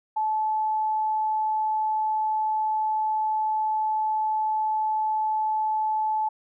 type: tone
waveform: sine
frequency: 866 Hz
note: A5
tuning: 28 cents flat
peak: -22 dBFS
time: 0.16-6.29 s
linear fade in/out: 10 ms
effects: none